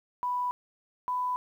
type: tone pair in turn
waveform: sine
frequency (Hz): 987.8 / 996.4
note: B5 / B5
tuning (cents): 0 / +15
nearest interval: unison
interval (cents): 15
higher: second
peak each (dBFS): -27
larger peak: neither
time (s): 0.23-0.51 / 1.08-1.36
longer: neither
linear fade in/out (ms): 0
effects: 10-bit